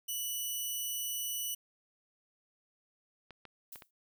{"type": "tone", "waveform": "5% pulse", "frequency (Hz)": 2960, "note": "F#7", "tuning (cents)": 0, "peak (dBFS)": -26, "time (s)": [0.08, 1.55], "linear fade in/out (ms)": 10}
{"type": "clicks", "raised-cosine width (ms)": 0.3, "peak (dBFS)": -33, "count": 4, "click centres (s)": [3.307, 3.453, 3.758, 3.822]}
{"type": "noise with exponential decay", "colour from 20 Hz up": "violet", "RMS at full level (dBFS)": -43, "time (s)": [3.72, 3.91], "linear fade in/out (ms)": 5, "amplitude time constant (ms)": 40}
{"effects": []}